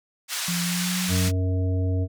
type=band-pass noise; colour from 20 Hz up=white; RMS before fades=-29 dBFS; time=0.28-1.32 s; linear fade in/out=50 ms; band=1100 to 8200 Hz; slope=12 dB/octave
type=tone with pitch glide; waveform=sine; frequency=174.2 to 182.12 Hz; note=F3 to F#3; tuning=-4 to -27 cents; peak=-25 dBFS; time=0.48-1.29 s; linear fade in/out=5 ms; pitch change=+77 cents; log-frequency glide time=0.63-0.98 s
type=harmonic tone; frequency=92.4 Hz; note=F#2; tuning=2 cents flat; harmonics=1 / 3 / 5 / 7; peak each=-21 / -31 / -35 / -38 dBFS; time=1.08-2.08 s; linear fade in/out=50 ms
effects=none